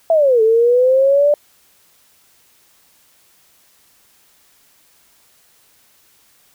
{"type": "linear two-way sweep", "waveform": "sine", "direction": "down then up", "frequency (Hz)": [672, 435.7, 593], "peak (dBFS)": -9, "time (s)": [0.1, 1.34], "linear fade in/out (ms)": 2, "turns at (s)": 0.42, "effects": ["white hiss -54 dBFS RMS until 6.54 s"]}